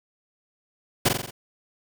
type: noise with echo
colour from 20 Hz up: pink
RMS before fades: -19 dBFS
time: 1.05-1.09 s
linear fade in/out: 10 ms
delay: 44 ms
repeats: 5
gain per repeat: -4 dB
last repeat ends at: 1.31 s
effects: none